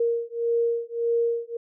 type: beating tone pair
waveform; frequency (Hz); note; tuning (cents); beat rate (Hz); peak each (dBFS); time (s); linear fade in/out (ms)
sine; 466.2 / 467.9; A#4 / A#4; 0 / +6; 1.7; -25; 0-1.57; 5
effects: none